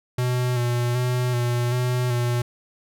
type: tone with vibrato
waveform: square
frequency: 122.8 Hz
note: B2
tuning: 9 cents flat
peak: -21 dBFS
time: 0.18-2.42 s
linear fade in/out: 5 ms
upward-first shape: square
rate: 1.3 Hz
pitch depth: 26 cents each way
effects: none